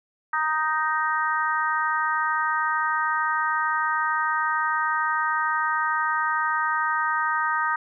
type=harmonic tone; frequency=311.1 Hz; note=D#4; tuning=in tune; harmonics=3 / 4 / 5 / 6; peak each=-27 / -25 / -27 / -30 dBFS; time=0.33-7.76 s; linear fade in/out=5 ms; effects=none